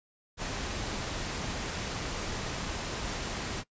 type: noise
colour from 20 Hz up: pink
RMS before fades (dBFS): -35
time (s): 0.37-3.64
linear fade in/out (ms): 50
effects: noise-tail reverb RT60 0.1 s tail -20 dB re dry + resampled to 16000 Hz